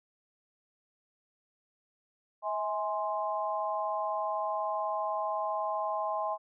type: chord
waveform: sine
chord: E augmented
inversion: none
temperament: equal with one note detuned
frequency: 642.7 / 830.6 / 1046.5 Hz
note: E5 / G#5 / B#5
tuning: -44 / 0 / 0 cents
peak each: -34 dBFS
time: 2.42-6.38 s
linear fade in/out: 50 ms
effects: none